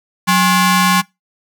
sawtooth ring-modulated tone, 629 Hz, D#5, 19 cents sharp, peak -3 dBFS, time 0.27-1.02 s, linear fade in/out 20 ms, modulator 445 Hz, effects noise-tail reverb RT60 0.2 s tail -23 dB re dry

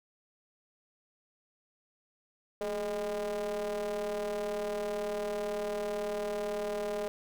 square ring-modulated tone, 100 Hz, G2, 35 cents sharp, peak -30 dBFS, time 2.61-7.08 s, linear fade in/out 0 ms, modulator 519 Hz, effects none

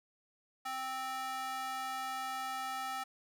square tone with high-pass filter, 261.6 Hz, C4, in tune, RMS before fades -39 dBFS, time 0.65-3.04 s, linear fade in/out 10 ms, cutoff 1000 Hz, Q 4.1, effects none

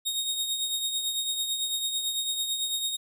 sawtooth tone with tremolo, 3729 Hz, A#7, in tune, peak -22 dBFS, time 0.05-2.97 s, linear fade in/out 20 ms, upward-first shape triangle, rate 9 Hz, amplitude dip 55%, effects none

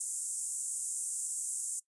pink band-pass noise, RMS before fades -37 dBFS, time 0-1.8 s, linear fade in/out 10 ms, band 7400 to 9700 Hz, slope 48 dB/octave, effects noise-tail reverb RT60 0.1 s tail -19 dB re dry + resampled to 24000 Hz

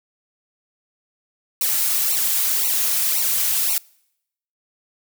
blue noise with flanger, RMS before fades -20 dBFS, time 1.61-3.78 s, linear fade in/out 2 ms, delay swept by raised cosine 0.59 to 3.89 ms, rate 1.9 Hz, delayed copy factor -1, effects noise-tail reverb RT60 0.8 s tail -26 dB re dry

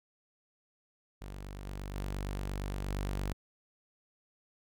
sawtooth tone with level steps, 48.63 Hz, G1, 13 cents flat, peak -38 / -35 / -31 / -29 dBFS, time 1.21-3.33 s, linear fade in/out 10 ms, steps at 1.65 / 1.95 / 2.88 s, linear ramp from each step 10 ms, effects none

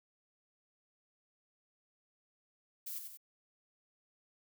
violet noise with echo, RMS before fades -42 dBFS, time 2.86-2.99 s, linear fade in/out 10 ms, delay 92 ms, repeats 2, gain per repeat -5 dB, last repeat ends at 3.174 s, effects none

